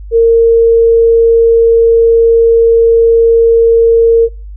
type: tone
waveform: sine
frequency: 459.5 Hz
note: A#4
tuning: 25 cents flat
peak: -3 dBFS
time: 0.11-4.29 s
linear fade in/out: 50 ms
effects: noise-tail reverb RT60 0.4 s tail -26 dB re dry + added 50 Hz sine -24 dBFS peak until 4.56 s